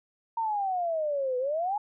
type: exponential two-way sweep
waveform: sine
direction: down then up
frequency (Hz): 929 to 493.9 to 856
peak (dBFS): -26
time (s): 0.37-1.78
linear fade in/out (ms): 5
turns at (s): 1.38
effects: none